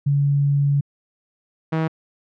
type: tone pair in turn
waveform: sine / sawtooth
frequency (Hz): 141.9 / 160.13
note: C#3 / E3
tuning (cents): +41 / -50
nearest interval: major second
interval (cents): 209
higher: second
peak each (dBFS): -15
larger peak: neither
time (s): 0.06-0.81 / 1.72-1.88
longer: first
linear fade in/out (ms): 10
effects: low-pass 2000 Hz 12 dB/octave